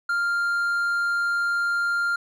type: tone with hard clipping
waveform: triangle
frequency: 1396.9 Hz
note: F6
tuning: in tune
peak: -22 dBFS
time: 0.09-2.16 s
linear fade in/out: 5 ms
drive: 6 dB
effects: none